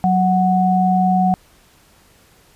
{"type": "tone pair together", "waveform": "sine", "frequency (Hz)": [185.34, 740], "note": ["F#3", "F#5"], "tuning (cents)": [3, 0], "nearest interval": "2 octaves", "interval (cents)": 2397, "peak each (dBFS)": -15, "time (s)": [0.04, 1.34], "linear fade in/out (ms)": 0, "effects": ["pink hiss -52 dBFS RMS until 2.55 s", "resampled to 32000 Hz"]}